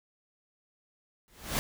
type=noise with exponential growth; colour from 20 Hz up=pink; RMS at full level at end=-26 dBFS; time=1.28-1.59 s; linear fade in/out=0 ms; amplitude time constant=66 ms; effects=none

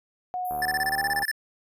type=tone with pitch glide; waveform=sine; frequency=730 to 800.7 Hz; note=F#5 to G5; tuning=-24 to +37 cents; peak=-27 dBFS; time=0.34-1.23 s; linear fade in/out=0 ms; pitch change=+161 cents; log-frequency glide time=0.59-1.1 s
type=high-pass noise; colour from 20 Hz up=white; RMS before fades=-39 dBFS; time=0.45-1.31 s; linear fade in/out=0 ms; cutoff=11000 Hz; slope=96 dB/octave
type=click train; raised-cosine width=1 ms; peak=-25 dBFS; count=55; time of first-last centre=0.51-1.229 s; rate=75.1 Hz
type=tone bursts; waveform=square; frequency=1760 Hz; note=A6; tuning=in tune; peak=-24 dBFS; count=12; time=0.62-1.314 s; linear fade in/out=2 ms; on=34 ms; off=26 ms
effects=resampled to 32000 Hz

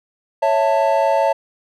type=chord; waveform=triangle; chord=A major; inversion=first; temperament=equal with one note detuned; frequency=554.4 / 659.3 / 887.1 Hz; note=C#5 / E5 / A5; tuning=0 / 0 / +14 cents; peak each=-16 dBFS; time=0.42-1.33 s; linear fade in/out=10 ms; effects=none

